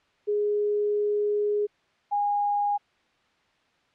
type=tone pair in turn; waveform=sine; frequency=415.3 / 819.2 Hz; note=G#4 / G#5; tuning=0 / -24 cents; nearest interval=octave; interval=1176 cents; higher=second; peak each=-22 dBFS; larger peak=neither; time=0.27-1.67 / 2.11-2.78 s; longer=first; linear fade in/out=20 ms; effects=white hiss -65 dBFS RMS until 3.94 s + low-pass 3000 Hz 12 dB/octave